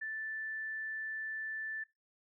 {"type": "tone", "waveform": "sine", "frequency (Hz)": 1760, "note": "A6", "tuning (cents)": 0, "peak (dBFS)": -37, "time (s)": [0.01, 1.84], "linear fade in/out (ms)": 10, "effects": ["noise-tail reverb RT60 0.2 s tail -20 dB re dry"]}